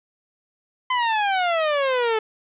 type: exponential sweep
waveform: sawtooth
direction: down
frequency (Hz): 1030 to 431.1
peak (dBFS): -15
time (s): 0.9-2.19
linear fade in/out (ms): 5
effects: resampled to 8000 Hz + 9-bit